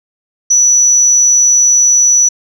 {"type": "tone", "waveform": "sine", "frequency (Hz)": 5920, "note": "F#8", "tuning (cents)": 0, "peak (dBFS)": -4, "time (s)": [0.5, 2.29], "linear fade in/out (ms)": 10, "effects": ["tanh soft clip ceiling -2 dBFS"]}